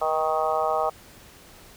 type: harmonic tone with a mistuned harmonic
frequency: 157 Hz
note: D#3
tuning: 16 cents sharp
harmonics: 3 / 4 / 5 / 6 / 7 / 8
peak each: -30 / -26 / -26 / -33 / -30 / -30 dBFS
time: 0.01-0.9 s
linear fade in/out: 10 ms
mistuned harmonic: 3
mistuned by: +27 cents
effects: pink hiss -49 dBFS RMS until 1.76 s